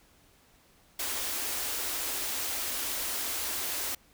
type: band-stop noise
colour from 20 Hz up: white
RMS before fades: -33 dBFS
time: 0.99-3.95 s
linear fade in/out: 5 ms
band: 100 to 230 Hz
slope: 96 dB/octave
effects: pink hiss -62 dBFS RMS until 4.13 s